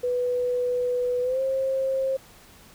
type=tone with pitch glide; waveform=sine; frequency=493.9 to 532.4 Hz; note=B4 to C5; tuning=0 to +30 cents; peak=-22 dBFS; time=0.03-2.17 s; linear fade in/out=10 ms; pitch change=+130 cents; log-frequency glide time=1.22-1.41 s; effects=pink hiss -51 dBFS RMS until 2.74 s